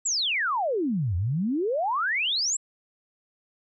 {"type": "exponential two-way sweep", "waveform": "sine", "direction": "down then up", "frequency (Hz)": [7910, 83.1, 7910], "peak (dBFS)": -23, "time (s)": [0.05, 2.57], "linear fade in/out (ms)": 10, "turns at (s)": 1.16, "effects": []}